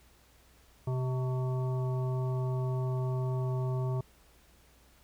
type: harmonic tone with a mistuned harmonic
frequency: 128.7 Hz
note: C3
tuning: 28 cents flat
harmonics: 1 / 3 / 5 / 7 / 9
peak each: -29 / -39 / -43 / -46 / -48 dBFS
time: 0.87-4.01 s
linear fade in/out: 5 ms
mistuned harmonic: 9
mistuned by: -51 cents
effects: added 60 Hz sine -63 dBFS peak until 5.03 s + pink hiss -63 dBFS RMS until 5.03 s